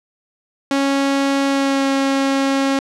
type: tone with pitch glide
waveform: sawtooth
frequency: 275.9 to 272.6 Hz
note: C#4 to C#4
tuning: -8 to -29 cents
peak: -11 dBFS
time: 0.71-2.79 s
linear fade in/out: 2 ms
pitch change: -21 cents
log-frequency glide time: 1.47-1.88 s
effects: low-pass 7000 Hz 12 dB/octave